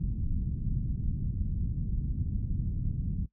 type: low-pass noise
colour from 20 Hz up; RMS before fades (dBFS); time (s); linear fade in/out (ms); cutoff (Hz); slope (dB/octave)
pink; -31; 0-3.26; 10; 190; 24
effects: noise-tail reverb RT60 0.1 s tail -17 dB re dry